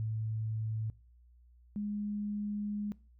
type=tone pair in turn; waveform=sine; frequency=110 / 207 Hz; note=A2 / G#3; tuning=0 / -5 cents; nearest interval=major seventh; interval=1095 cents; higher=second; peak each=-32 / -33 dBFS; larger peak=first; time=0-0.9 / 1.76-2.92 s; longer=second; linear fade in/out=0 ms; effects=noise-tail reverb RT60 0.4 s tail -22 dB re dry + added 60 Hz sine -58 dBFS peak until 3.19 s